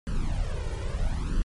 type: noise with flanger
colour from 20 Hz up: brown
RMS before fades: -27 dBFS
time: 0.07-1.42 s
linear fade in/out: 0 ms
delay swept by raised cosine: 0.66 to 2.16 ms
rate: 0.76 Hz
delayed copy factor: +0.95
effects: MP3 48 kbps